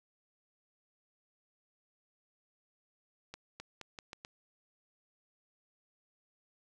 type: accelerating click train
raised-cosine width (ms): 0.2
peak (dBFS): -27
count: 6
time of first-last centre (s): 3.34-4.249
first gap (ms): 260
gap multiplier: 0.82
effects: none